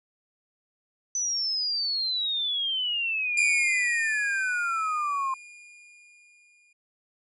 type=exponential sweep; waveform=sine; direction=down; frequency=6050 to 1048 Hz; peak=-25 dBFS; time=1.15-5.34 s; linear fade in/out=2 ms
type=tone with exponential decay; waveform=45% pulse; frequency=2425 Hz; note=D#7; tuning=45 cents flat; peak=-20 dBFS; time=3.37-6.73 s; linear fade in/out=5 ms; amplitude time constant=730 ms
effects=resampled to 24000 Hz